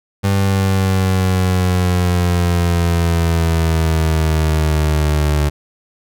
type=exponential sweep; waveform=30% pulse; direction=down; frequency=98.8 to 73.7 Hz; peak=-10 dBFS; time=0.23-5.5 s; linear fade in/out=20 ms; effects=none